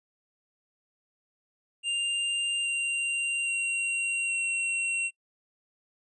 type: tone with pitch steps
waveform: square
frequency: 2794 / 2773 / 2752 / 2732 Hz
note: F7 / F7 / F7 / F7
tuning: 0 / -13 / -26 / -39 cents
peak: -27 dBFS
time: 1.83-5.11 s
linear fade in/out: 50 ms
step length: 820 ms
effects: noise-tail reverb RT60 0.1 s tail -25 dB re dry + resampled to 24000 Hz